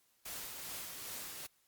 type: noise with tremolo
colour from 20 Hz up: white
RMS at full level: -43 dBFS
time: 0.25-1.47 s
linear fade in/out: 10 ms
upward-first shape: triangle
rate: 2.5 Hz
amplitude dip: 40%
effects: white hiss -73 dBFS RMS until 1.67 s + Opus 48 kbps